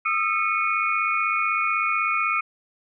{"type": "tone cluster", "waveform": "sine", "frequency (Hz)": [1235, 1331, 2199, 2459], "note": ["D#6", "E6", "C#7", "D#7"], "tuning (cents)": [-13, 16, -14, -21], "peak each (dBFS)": -26, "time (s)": [0.05, 2.41], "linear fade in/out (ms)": 10, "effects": []}